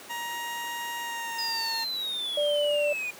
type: tone with pitch glide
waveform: 20% pulse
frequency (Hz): 943 to 908.3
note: A#5 to A#5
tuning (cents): +20 to -45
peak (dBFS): -27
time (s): 0.09-1.85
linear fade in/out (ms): 20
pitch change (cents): -65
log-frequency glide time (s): 0.99-1.66
type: exponential sweep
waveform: triangle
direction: down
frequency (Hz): 5030 to 2433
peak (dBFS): -28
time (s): 1.38-3.11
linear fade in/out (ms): 10
type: tone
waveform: sine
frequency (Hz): 587.3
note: D5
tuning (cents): 0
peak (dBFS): -23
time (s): 2.37-2.93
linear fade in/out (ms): 5
effects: pink hiss -45 dBFS RMS until 3.19 s + high-pass 300 Hz 12 dB/octave